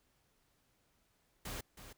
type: noise with echo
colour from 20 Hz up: pink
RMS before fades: -43 dBFS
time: 1.45-1.61 s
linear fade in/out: 5 ms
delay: 320 ms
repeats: 1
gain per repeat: -10 dB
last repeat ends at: 1.93 s
effects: pink hiss -75 dBFS RMS until 1.97 s